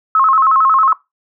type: tone with vibrato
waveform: sine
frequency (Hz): 1178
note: D6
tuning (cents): +5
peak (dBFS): -8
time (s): 0.15-0.93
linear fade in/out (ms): 2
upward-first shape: square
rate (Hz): 11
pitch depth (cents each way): 160
effects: noise-tail reverb RT60 0.2 s tail -20 dB re dry